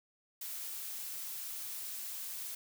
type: noise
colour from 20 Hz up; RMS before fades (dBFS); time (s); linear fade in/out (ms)
blue; -42; 0.41-2.55; 5
effects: none